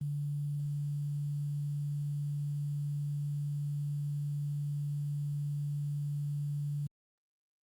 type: tone with quantisation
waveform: sine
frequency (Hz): 145.2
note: D3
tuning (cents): -19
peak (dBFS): -32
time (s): 0.01-6.87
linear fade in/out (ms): 5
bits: 10
effects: Opus 32 kbps